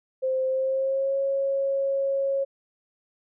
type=tone with pitch glide; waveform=sine; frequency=522 to 547.6 Hz; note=C5 to C#5; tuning=-4 to -21 cents; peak=-22 dBFS; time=0.22-2.45 s; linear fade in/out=20 ms; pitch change=+83 cents; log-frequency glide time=0.47-1.17 s; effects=none